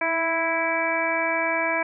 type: harmonic tone with a mistuned harmonic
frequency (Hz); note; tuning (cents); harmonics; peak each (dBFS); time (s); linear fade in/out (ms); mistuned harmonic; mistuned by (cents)
329.6; E4; 0; 1 / 2 / 3 / 4 / 5 / 6 / 7; -33 / -27 / -28 / -36 / -29 / -34 / -26; 0.01-1.83; 5; 1; -27
effects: none